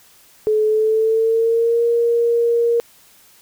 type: tone with pitch glide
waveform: sine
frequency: 430 to 468.9 Hz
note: A4 to A#4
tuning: -40 to +10 cents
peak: -13 dBFS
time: 0.47-2.8 s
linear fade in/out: 0 ms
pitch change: +150 cents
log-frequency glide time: 0.65-1.83 s
effects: white hiss -50 dBFS RMS until 3.41 s